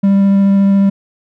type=tone with vibrato; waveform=triangle; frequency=197.3 Hz; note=G3; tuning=11 cents sharp; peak=-5 dBFS; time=0.03-0.9 s; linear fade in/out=10 ms; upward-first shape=sine; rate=14 Hz; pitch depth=8 cents each way; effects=none